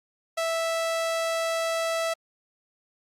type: tone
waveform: sawtooth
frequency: 658 Hz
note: E5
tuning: 3 cents flat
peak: -21 dBFS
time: 0.37-2.14 s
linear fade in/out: 10 ms
effects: low-pass 11000 Hz 12 dB/octave + Opus 48 kbps